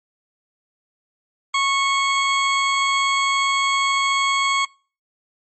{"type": "tone", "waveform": "20% pulse", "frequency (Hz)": 1100, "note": "C#6", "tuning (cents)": -14, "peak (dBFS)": -12, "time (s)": [1.54, 4.65], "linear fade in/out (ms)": 5, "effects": ["noise-tail reverb RT60 0.4 s tail -26 dB re dry", "MP3 32 kbps"]}